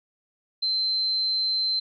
sine tone, 4100 Hz, C8, 36 cents flat, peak -22 dBFS, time 0.62-1.8 s, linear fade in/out 10 ms, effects none

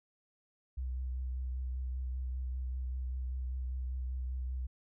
sine tone with vibrato, 63.6 Hz, C2, 48 cents flat, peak -34 dBFS, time 0.77-4.67 s, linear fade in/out 10 ms, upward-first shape triangle, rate 5.1 Hz, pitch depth 28 cents each way, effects none

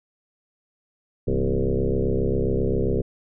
sine tone with frequency modulation, 184.2 Hz, F#3, 7 cents flat, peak -19 dBFS, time 1.27-3.02 s, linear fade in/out 10 ms, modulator 67.5 Hz, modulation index 4.6, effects none

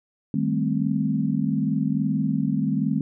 sine chord, A half-diminished seventh, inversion second, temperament equal with one note detuned, 155.56 / 199.08 / 220 / 261.6 Hz, Eb3 / G3 / A3 / C4, 0 / +27 / 0 / 0 cents, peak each -26 dBFS, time 0.34-3.01 s, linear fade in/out 2 ms, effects none

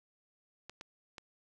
clicks, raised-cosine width 0.2 ms, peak -28 dBFS, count 3, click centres 0.696 / 0.811 / 1.182 s, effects none

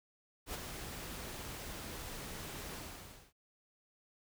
pink noise with ADSR envelope, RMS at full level -39 dBFS, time 0.46-3.33 s, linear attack 80 ms, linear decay 20 ms, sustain -6 dB, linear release 600 ms, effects none

